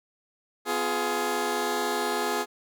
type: chord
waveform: 15% pulse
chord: F diminished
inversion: second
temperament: just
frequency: 251.4 / 349.2 / 419.1 Hz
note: Cb4 / F4 / Ab4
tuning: +31 / 0 / +16 cents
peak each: -27 / -25 / -21 dBFS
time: 0.65-2.46 s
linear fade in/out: 50 ms
effects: none